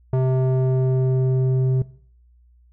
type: tone with low-pass filter sweep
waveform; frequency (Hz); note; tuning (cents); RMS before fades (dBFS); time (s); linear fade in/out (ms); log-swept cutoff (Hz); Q
square; 130; C3; -11; -19; 0.13-1.82; 2; 700 to 290; 1.1
effects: noise-tail reverb RT60 0.6 s tail -20 dB re dry + added 60 Hz sine -51 dBFS peak until 2.72 s